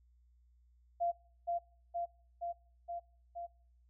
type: tone with echo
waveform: sine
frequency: 690 Hz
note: F5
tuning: 21 cents flat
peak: -30 dBFS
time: 1-1.12 s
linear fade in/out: 20 ms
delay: 470 ms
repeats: 5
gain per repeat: -2 dB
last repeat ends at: 3.47 s
effects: noise-tail reverb RT60 0.6 s tail -24 dB re dry + added 60 Hz sine -64 dBFS peak until 3.89 s